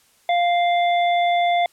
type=harmonic tone; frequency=698 Hz; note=F5; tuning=1 cent flat; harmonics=1 / 3 / 5; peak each=-16 / -26 / -30 dBFS; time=0.29-1.66 s; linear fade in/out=2 ms; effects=white hiss -58 dBFS RMS until 1.72 s + low-pass 12000 Hz 12 dB/octave